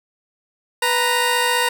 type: tone pair together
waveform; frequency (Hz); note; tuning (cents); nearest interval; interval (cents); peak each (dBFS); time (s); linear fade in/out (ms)
15% pulse; 493.1 / 931.4; B4 / A#5; -3 / -2; major seventh; 1101; -14 / -12; 0.82-1.69; 5
effects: 7-bit